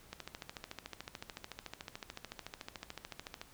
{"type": "click train", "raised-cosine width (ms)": 0.2, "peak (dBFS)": -25, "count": 46, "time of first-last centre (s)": [0.13, 3.415], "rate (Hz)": 13.7, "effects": ["pink hiss -60 dBFS RMS until 3.53 s"]}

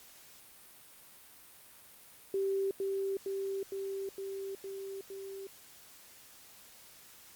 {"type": "tone with echo", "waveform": "sine", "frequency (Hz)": 390, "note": "G4", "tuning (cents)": -9, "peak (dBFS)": -29, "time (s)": [2.34, 2.71], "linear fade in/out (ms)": 2, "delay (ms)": 460, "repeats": 6, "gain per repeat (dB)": -2, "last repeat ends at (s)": 5.47, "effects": ["white hiss -56 dBFS RMS until 7.35 s", "Opus 48 kbps"]}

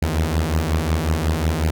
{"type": "beating tone pair", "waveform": "sawtooth", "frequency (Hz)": [76.4, 81.9], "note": ["D#2", "E2"], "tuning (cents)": [-31, -11], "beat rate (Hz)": 5.5, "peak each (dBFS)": -17, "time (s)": [0.02, 1.71], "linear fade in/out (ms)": 5, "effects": []}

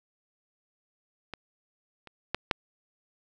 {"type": "clicks", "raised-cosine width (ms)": 0.3, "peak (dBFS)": [-21, -30, -11, -7], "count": 4, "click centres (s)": [1.337, 2.073, 2.346, 2.512], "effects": []}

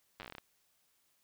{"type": "slowing click train", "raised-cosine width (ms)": 0.3, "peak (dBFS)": -29, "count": 11, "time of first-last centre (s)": [0.2, 0.383], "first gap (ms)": 9, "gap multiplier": 1.15, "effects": ["white hiss -74 dBFS RMS until 1.23 s"]}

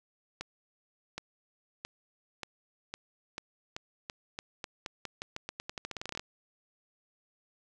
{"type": "accelerating click train", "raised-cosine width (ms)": 0.2, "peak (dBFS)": -20, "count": 28, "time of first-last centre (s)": [0.41, 6.195], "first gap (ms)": 770, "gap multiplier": 0.87, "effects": []}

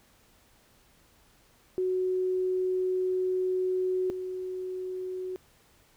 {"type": "tone pair in turn", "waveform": "sine", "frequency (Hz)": [370, 370], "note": ["F#4", "F#4"], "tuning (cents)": [0, 0], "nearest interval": "unison", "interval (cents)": 0, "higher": "neither", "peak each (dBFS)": [-25, -32], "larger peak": "first", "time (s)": [[1.78, 4.1], [4.1, 5.36]], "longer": "first", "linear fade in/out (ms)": 0, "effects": ["pink hiss -62 dBFS RMS until 5.96 s"]}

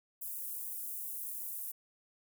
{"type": "high-pass noise", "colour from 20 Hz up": "pink", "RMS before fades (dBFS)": -41, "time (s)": [0.21, 1.72], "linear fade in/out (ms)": 10, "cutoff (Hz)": 11000, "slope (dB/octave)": 24, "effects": []}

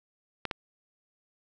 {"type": "clicks", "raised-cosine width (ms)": 0.3, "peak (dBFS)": -15, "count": 2, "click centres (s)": [0.453, 0.512], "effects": []}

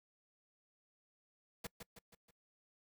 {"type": "noise with echo", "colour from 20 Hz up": "pink", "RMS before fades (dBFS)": -44, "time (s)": [1.64, 1.67], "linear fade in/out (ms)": 5, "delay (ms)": 160, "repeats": 4, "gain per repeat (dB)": -6, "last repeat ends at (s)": 2.31, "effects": ["noise-tail reverb RT60 0.1 s tail -26 dB re dry"]}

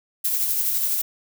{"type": "noise with tremolo", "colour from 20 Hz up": "violet", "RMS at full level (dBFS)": -21, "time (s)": [0.24, 1.02], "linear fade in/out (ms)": 10, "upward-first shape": "triangle", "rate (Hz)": 12, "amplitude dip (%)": 40, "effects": []}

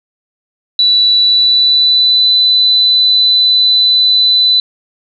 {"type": "tone with pitch glide", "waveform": "sine", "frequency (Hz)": [3951, 3999], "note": ["B7", "B7"], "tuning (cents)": [0, 21], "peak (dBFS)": -6, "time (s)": [0.79, 4.6], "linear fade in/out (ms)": 2, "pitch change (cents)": 21, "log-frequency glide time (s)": [1.22, 2.29], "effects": []}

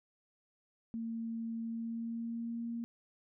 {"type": "tone with pitch glide", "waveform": "sine", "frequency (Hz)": [228, 233.2], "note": ["A#3", "A#3"], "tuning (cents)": [-38, 1], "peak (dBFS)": -36, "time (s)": [0.94, 2.84], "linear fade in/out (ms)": 0, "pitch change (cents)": 39, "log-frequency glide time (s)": [1.61, 2.67], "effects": []}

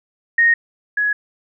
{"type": "tone pair in turn", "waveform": "sine", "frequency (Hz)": [1859, 1678.6], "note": ["A#6", "G#6"], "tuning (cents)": [-5, 18], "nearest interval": "major second", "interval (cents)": 177, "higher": "first", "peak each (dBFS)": [-10, -15], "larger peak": "first", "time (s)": [[0.38, 0.54], [0.97, 1.13]], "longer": "neither", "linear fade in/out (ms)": 5, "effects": []}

